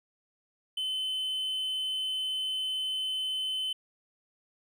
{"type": "tone", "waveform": "triangle", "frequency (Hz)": 3049, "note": "G7", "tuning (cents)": -49, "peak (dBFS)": -28, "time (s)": [0.77, 3.73], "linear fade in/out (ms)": 5, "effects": []}